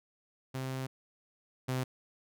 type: tone pair in turn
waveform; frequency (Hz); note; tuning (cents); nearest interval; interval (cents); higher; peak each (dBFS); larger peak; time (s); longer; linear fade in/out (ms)
sawtooth; 131.3 / 129.04; C3 / C3; +6 / -24; unison; 30; first; -31 / -27; second; 0.54-0.87 / 1.68-1.84; first; 10
effects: none